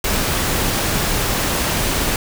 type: noise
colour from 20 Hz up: pink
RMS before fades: -19 dBFS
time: 0.04-2.16 s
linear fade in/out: 2 ms
effects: none